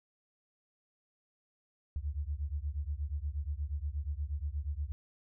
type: beating tone pair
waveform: sine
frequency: 69.3 / 77.7 Hz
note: C#2 / D#2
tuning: 0 / -2 cents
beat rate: 8.4 Hz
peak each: -36 / -37 dBFS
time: 1.96-4.92 s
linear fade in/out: 0 ms
effects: none